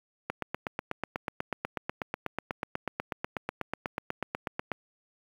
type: click train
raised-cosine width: 0.5 ms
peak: -15 dBFS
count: 37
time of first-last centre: 0.3-4.717 s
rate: 8.15 Hz
effects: high-pass 100 Hz 12 dB/octave + 8-bit